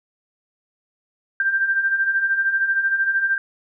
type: beating tone pair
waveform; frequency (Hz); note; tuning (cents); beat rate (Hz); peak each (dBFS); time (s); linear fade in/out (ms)
sine; 1568 / 1581; G6 / G6; 0 / +14; 13; -25 / -18; 1.4-3.38; 2
effects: none